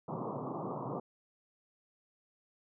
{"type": "band-pass noise", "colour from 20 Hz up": "pink", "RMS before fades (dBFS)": -39, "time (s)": [0.08, 1], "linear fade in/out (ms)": 5, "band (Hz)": [120, 1200], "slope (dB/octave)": 96, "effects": []}